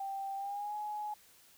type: tone with pitch glide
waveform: sine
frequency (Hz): 784 to 840.3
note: G5 to G#5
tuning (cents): 0 to +20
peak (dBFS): -36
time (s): 0-1.14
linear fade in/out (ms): 5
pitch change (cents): +120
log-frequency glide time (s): 0.36-0.75
effects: white hiss -62 dBFS RMS until 1.57 s